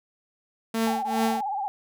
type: tone with tremolo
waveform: sawtooth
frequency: 225 Hz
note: A3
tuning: 39 cents sharp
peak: -17 dBFS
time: 0.74-1.41 s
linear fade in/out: 5 ms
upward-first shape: triangle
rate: 2.5 Hz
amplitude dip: 100%
type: tone with vibrato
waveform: sine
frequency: 809 Hz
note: G#5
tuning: 46 cents flat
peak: -26 dBFS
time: 0.87-1.68 s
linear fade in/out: 0 ms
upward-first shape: sine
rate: 17 Hz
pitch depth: 95 cents each way
effects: none